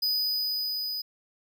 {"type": "tone with level ramp", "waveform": "square", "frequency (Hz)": 4978, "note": "D#8", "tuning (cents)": 0, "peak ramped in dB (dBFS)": [-24, -31], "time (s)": [0.02, 1.02], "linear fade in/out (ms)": 10, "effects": []}